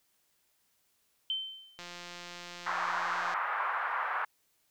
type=tone with exponential decay; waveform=sine; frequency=3092 Hz; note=G7; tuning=24 cents flat; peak=-28 dBFS; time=1.3-1.9 s; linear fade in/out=1 ms; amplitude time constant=130 ms
type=click train; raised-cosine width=0.2 ms; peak=-27 dBFS; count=272; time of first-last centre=1.79-3.339 s; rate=175 Hz
type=band-pass noise; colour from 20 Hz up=pink; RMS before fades=-33 dBFS; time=2.66-4.25 s; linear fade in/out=5 ms; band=930 to 1600 Hz; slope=24 dB/octave
effects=white hiss -73 dBFS RMS until 4.7 s